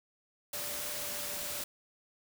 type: tone in noise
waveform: sine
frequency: 587.3 Hz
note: D5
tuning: in tune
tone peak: -48 dBFS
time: 0.53-1.64 s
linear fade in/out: 5 ms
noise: white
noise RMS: -38 dBFS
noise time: 0.53-1.64 s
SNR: -13 dB
effects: none